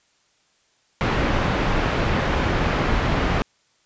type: low-pass noise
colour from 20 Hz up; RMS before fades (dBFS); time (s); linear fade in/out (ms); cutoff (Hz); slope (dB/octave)
pink; -21; 1.01-3.42; 0; 2300; 12
effects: white hiss -63 dBFS RMS until 3.85 s + resampled to 16000 Hz

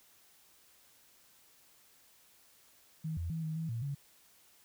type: tone with pitch steps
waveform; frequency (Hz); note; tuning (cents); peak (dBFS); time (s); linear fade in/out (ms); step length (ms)
sine; 158.7 / 84.4 / 162.4 / 157.5 / 162.2 / 115.5 / 140.8; D#3 / E2 / E3 / D#3 / E3 / A#2 / C#3; +35 / +41 / -26 / +21 / -28 / -16 / +27; -34; 3.04-3.95; 10; 130
effects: white hiss -64 dBFS RMS until 4.64 s

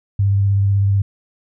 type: tone with vibrato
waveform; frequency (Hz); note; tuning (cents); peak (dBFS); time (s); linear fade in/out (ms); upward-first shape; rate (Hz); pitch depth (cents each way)
sine; 99.3; G2; +23; -12; 0.19-1.02; 5; square; 16; 14
effects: none

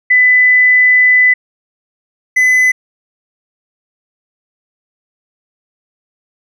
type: tone pair in turn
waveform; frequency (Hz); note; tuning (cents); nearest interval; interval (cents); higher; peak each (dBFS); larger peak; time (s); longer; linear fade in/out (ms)
sine / triangle; 2000 / 2012; B6 / B6; +21 / +32; unison; 11; second; -5; neither; 0.1-1.34 / 2.36-2.72; first; 10
effects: none

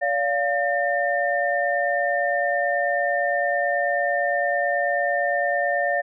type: tone cluster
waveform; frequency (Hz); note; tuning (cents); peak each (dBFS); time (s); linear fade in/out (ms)
sine; 573 / 702 / 1805; D5 / F5 / A6; -43 / +9 / +44; -24; 0.01-6.02; 20
effects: none

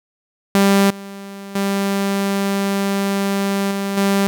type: tone with level steps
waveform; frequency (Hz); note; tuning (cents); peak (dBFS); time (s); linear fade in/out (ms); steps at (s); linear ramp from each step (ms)
sawtooth; 197.7; G3; +15; -7 / -27 / -13 / -16 / -10; 0.55-4.27; 0; 0.9 / 1.55 / 3.71 / 3.97; 5
effects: none

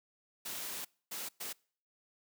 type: noise bursts at uneven times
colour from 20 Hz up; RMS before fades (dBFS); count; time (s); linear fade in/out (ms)
white; -41; 3; 0.45-0.85 / 1.11-1.29 / 1.4-1.53; 10
effects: noise-tail reverb RT60 0.5 s tail -26 dB re dry + high-pass 150 Hz 12 dB/octave

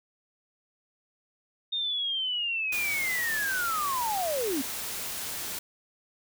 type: linear sweep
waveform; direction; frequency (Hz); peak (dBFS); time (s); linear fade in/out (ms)
sine; down; 3685 to 247.3; -27; 1.72-4.62; 10
type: noise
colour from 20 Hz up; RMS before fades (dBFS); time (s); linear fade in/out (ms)
white; -35; 2.72-5.59; 5
effects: none

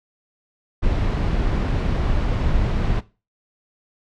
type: noise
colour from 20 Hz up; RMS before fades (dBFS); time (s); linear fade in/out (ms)
brown; -20; 0.82-3.01; 20
effects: noise-tail reverb RT60 0.3 s tail -18 dB re dry + low-pass 4000 Hz 12 dB/octave

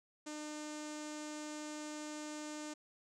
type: tone with low-pass filter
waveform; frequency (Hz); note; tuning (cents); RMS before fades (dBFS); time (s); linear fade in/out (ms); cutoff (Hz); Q
sawtooth; 302.1; D4; +49; -45; 0.26-2.74; 10; 7300; 3.4
effects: none

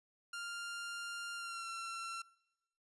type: tone with pitch glide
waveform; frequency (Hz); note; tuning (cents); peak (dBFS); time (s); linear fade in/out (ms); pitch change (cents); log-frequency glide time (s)
sawtooth; 1396.9 to 1355.6; F6 to E6; 0 to +48; -38; 0.33-2.22; 5; -52; 1.35-1.68
effects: noise-tail reverb RT60 0.9 s tail -22 dB re dry + resampled to 24000 Hz

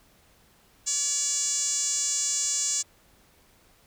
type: tone with band-pass filter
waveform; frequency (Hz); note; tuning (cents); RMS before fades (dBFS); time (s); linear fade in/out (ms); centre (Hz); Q
5% pulse; 572; D5; -46; -27; 0.86-2.83; 20; 7000; 5.7
effects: pink hiss -60 dBFS RMS until 3.86 s

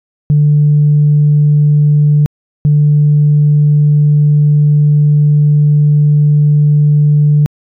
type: tone pair in turn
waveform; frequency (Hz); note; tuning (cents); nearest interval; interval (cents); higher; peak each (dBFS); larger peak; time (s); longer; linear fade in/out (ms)
sine; 148 / 148; D3 / D3; +14 / +14; unison; 0; neither; -4; neither; 0.3-2.26 / 2.65-7.46; second; 0
effects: tanh soft clip ceiling -1 dBFS

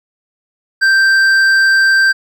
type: tone with hard clipping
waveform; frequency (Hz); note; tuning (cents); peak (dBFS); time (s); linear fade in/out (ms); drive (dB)
sine; 1568; G6; 0; -9; 0.81-2.13; 20; 7
effects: none

